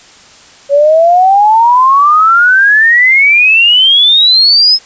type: exponential sweep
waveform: sine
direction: up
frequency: 554.4 to 5220 Hz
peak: -3 dBFS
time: 0.69-4.79 s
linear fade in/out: 50 ms
effects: white hiss -38 dBFS RMS until 4.85 s + resampled to 16000 Hz